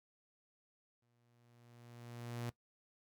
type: tone with exponential growth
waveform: sawtooth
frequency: 119.3 Hz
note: A#2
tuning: 41 cents sharp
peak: -35 dBFS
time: 1.02-2.5 s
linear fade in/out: 5 ms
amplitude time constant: 320 ms
effects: noise-tail reverb RT60 0.1 s tail -18 dB re dry